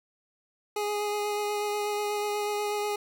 25% pulse tone with vibrato, 415.3 Hz, G#4, in tune, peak -24 dBFS, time 0.76-2.96 s, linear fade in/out 5 ms, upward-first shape sine, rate 8.2 Hz, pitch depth 13 cents each way, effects none

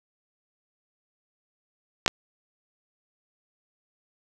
clicks, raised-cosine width 0.2 ms, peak -3 dBFS, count 2, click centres 2.062 / 2.079 s, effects none

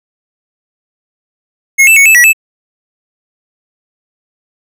square tone with pitch steps, 2166 / 2649 / 2218 / 2623 / 1935 / 2622 Hz, C#7 / E7 / C#7 / E7 / B6 / E7, -41 / +8 / 0 / -9 / -36 / -10 cents, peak -3 dBFS, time 1.78-2.332 s, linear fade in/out 20 ms, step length 92 ms, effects none

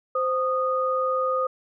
sine tone pair together, 519.3 / 1235 Hz, C5 / D#6, -13 / -13 cents, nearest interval octave + minor third, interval 1500 cents, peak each -24 dBFS, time 0.15-1.47 s, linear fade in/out 5 ms, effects none

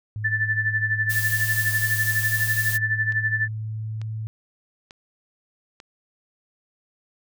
sine tone with pitch glide, 106.6 to 109.72 Hz, G#2 to A2, +46 to -4 cents, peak -27 dBFS, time 0.16-4.27 s, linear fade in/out 0 ms, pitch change +50 cents, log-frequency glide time 1.77-4.13 s
sine tone with tremolo, 1760 Hz, A6, in tune, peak -18 dBFS, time 0.24-3.48 s, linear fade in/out 10 ms, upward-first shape sine, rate 12 Hz, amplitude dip 75%
blue noise, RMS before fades -29 dBFS, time 1.09-2.78 s, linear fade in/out 20 ms
click train, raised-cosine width 0.2 ms, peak -25 dBFS, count 5, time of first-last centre 2.23-5.801 s, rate 1.12 Hz
effects none

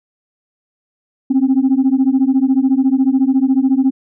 sine beating tone pair, 258.5 / 272.5 Hz, C4 / C#4, -21 / -29 cents, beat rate 14 Hz, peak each -12 dBFS, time 1.3-3.91 s, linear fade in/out 10 ms, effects tanh soft clip ceiling -6 dBFS

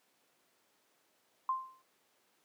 sine tone with exponential decay, 1046.5 Hz, C6, in tune, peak -27 dBFS, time 1.49-1.82 s, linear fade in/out 2 ms, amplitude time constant 70 ms, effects pink hiss -72 dBFS RMS until 2.44 s + high-pass 300 Hz 12 dB/octave

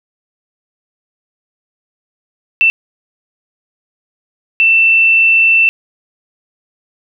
sine tone bursts at uneven times, 2674 Hz, E7, 24 cents sharp, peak -6 dBFS, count 2, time 2.61-2.7 / 4.6-5.69 s, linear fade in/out 0 ms, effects none

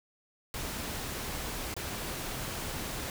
pink noise with dropouts, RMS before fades -37 dBFS, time 0.54-3.1 s, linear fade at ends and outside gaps 1 ms, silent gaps 1.741-1.765 s, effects none

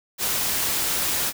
white noise, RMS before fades -24 dBFS, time 0.18-1.33 s, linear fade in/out 50 ms, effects none

